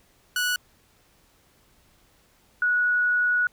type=tone pair in turn; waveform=sawtooth / sine; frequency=1472 / 1463.9 Hz; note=F#6 / F#6; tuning=-9 / -19 cents; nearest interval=unison; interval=10 cents; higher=first; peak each=-19 dBFS; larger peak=neither; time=0.36-0.56 / 2.62-3.47 s; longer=second; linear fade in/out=2 ms; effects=pink hiss -61 dBFS RMS until 3.52 s